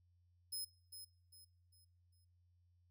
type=tone with echo; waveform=15% pulse; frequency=5130 Hz; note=E8; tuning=48 cents flat; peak=-36 dBFS; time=0.52-0.65 s; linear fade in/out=10 ms; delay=400 ms; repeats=4; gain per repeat=-9 dB; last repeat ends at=2.25 s; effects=noise-tail reverb RT60 0.6 s tail -22 dB re dry + added 88 Hz sine -70 dBFS peak until 2.9 s